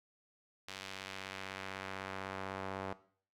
sawtooth tone with band-pass filter sweep, 96 Hz, G2, 36 cents flat, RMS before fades -44 dBFS, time 0.68-2.93 s, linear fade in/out 5 ms, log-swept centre 3600 to 880 Hz, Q 0.88, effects noise-tail reverb RT60 0.5 s tail -17 dB re dry

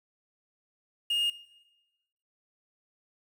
triangle tone with quantisation, 2842 Hz, F7, 30 cents sharp, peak -24 dBFS, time 1.1-1.3 s, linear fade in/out 5 ms, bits 8, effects noise-tail reverb RT60 1.0 s tail -17 dB re dry

